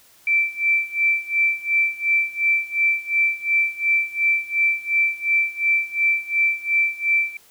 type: tone with tremolo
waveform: sine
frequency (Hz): 2336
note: D7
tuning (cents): -10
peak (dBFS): -14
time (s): 0.27-7.37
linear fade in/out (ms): 2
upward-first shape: sine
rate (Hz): 2.8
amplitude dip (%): 90
effects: white hiss -53 dBFS RMS until 7.5 s